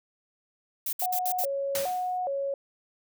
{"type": "noise bursts", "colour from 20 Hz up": "violet", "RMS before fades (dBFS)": -30, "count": 5, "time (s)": [0.86, 1.453], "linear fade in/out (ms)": 5, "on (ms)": 69, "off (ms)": 62}
{"type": "tone with vibrato", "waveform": "sine", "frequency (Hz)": 636, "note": "D#5", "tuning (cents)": 38, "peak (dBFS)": -27, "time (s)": [1.02, 2.54], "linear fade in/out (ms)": 2, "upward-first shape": "square", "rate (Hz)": 1.2, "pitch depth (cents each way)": 240}
{"type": "noise with exponential decay", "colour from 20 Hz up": "white", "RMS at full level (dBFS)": -29, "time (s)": [1.75, 2.18], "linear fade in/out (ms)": 2, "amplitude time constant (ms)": 92}
{"effects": []}